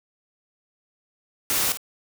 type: noise with echo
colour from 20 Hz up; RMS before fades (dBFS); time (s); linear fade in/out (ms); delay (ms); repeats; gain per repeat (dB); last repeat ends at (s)
white; -23; 1.5-1.72; 0; 52; 1; -11; 1.772
effects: none